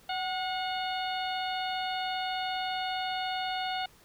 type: harmonic tone with a mistuned harmonic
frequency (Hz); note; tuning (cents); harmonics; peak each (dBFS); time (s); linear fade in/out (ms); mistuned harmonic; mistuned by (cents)
725; F#5; -35; 1 / 2 / 3 / 4 / 5 / 6; -32 / -39 / -42 / -39 / -41 / -44; 0.09-3.86; 5; 1; +53
effects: pink hiss -59 dBFS RMS until 4.04 s